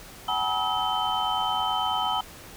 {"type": "tone cluster", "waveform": "sine", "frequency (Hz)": [753, 842, 962, 1283, 3077], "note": ["F#5", "G#5", "B5", "E6", "G7"], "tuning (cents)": [30, 24, -46, -47, -33], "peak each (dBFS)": -30, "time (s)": [0.28, 2.21], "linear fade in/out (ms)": 5, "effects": ["pink hiss -45 dBFS RMS until 2.56 s"]}